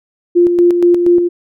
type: tone with tremolo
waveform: sine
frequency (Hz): 349.2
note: F4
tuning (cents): 0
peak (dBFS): -5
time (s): 0.35-1.29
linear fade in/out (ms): 20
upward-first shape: square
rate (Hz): 4.2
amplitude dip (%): 45
effects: none